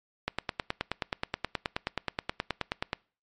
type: click train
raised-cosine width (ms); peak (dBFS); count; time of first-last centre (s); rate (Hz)
0.3; -12; 26; 0.28-2.931; 9.43
effects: noise-tail reverb RT60 0.4 s tail -25 dB re dry + MP3 48 kbps